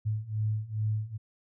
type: beating tone pair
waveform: sine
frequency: 106.4 / 108.8 Hz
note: G#2 / A2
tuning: +42 / -19 cents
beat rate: 2.4 Hz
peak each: -32 / -30 dBFS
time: 0.05-1.18 s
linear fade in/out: 20 ms
effects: none